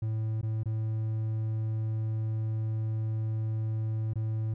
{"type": "tone with dropouts", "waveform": "triangle", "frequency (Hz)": 110, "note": "A2", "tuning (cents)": 0, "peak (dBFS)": -26, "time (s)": [0.02, 4.54], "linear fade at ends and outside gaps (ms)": 5, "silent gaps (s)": [[0.414, 0.429], [0.634, 0.657], [4.135, 4.156]], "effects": []}